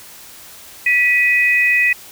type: tone pair together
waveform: sine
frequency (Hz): 1959 / 2509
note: B6 / D#7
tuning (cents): -15 / +14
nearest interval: major third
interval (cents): 429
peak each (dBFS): -14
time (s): 0.86-1.93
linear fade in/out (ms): 5
effects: white hiss -39 dBFS RMS until 2.11 s